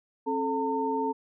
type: tone cluster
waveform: sine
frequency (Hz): 268.4 / 436.5 / 908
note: C4 / A4 / A#5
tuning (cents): +44 / -14 / -46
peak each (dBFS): -31 / -30 / -29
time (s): 0.26-1.13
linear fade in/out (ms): 20
effects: none